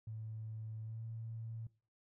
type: tone with pitch glide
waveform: triangle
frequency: 110 to 113.09 Hz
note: A2 to A2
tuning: 0 to +48 cents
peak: -38 dBFS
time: 0.07-1.67 s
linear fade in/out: 5 ms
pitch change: +48 cents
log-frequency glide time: 0.83-1.02 s
effects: noise-tail reverb RT60 0.4 s tail -25 dB re dry + tanh soft clip ceiling -40 dBFS